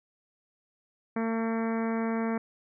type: harmonic tone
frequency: 226.3 Hz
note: A3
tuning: 49 cents sharp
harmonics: 1 / 2 / 3 / 4 / 5 / 6 / 7 / 8 / 9 / 10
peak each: -28 / -34 / -38 / -40 / -42 / -44 / -45 / -46 / -47 / -48 dBFS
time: 1.16-2.38 s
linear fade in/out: 5 ms
effects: none